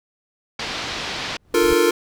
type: low-pass noise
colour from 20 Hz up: white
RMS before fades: -28 dBFS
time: 0.59-1.37 s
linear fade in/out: 5 ms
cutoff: 4600 Hz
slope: 24 dB/octave
type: noise with exponential growth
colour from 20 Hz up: brown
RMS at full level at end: -28 dBFS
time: 1.31-1.73 s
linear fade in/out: 1 ms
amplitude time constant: 91 ms
type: chord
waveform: square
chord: Bb major seventh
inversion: first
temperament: equal with one note detuned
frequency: 300.9 / 349.2 / 440 / 466.2 Hz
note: D4 / F4 / A4 / Bb4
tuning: +42 / 0 / 0 / 0 cents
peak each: -25 / -19 / -22 / -19 dBFS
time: 1.54-1.91 s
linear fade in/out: 5 ms
effects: none